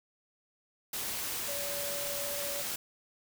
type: tone in noise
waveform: sine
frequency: 571 Hz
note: D5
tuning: 49 cents flat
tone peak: -39 dBFS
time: 1.48-2.62 s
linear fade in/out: 5 ms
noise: white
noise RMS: -36 dBFS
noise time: 0.93-2.76 s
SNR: -6 dB
effects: none